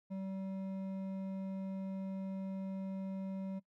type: tone with hard clipping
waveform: triangle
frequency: 191.9 Hz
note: G3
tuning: 37 cents flat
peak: -40 dBFS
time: 0.1-3.6 s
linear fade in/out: 20 ms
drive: 12 dB
effects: noise-tail reverb RT60 0.1 s tail -21 dB re dry